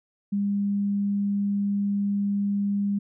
sine tone, 201.5 Hz, G3, 48 cents sharp, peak -22 dBFS, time 0.32-2.99 s, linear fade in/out 10 ms, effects none

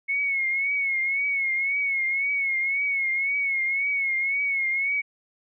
sine tone with vibrato, 2190 Hz, C#7, 22 cents flat, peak -22 dBFS, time 0.08-5.02 s, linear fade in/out 20 ms, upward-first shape triangle, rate 1.9 Hz, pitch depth 72 cents each way, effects none

